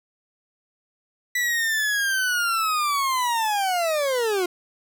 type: linear sweep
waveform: 40% pulse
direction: down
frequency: 1975.5 to 346.1 Hz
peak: -20 dBFS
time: 1.35-4.46 s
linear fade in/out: 5 ms
effects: none